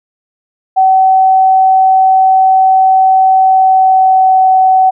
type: tone with pitch glide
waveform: sine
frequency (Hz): 760 to 754.8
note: F#5 to F#5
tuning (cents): +46 to +34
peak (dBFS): -4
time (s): 0.76-4.91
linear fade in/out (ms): 20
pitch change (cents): -12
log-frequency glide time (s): 3.4-4.52
effects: none